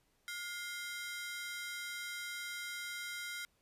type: ring-modulated tone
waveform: sawtooth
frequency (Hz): 1760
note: A6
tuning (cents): 0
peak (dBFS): -34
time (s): 0.28-3.45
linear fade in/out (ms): 0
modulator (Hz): 339
effects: pink hiss -75 dBFS RMS until 3.61 s + resampled to 32000 Hz